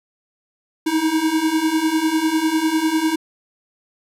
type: beating tone pair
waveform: square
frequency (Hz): 311.1 / 321.1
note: D#4 / E4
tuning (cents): 0 / -45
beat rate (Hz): 10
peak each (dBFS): -22 / -19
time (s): 0.86-3.16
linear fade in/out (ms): 10
effects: resampled to 32000 Hz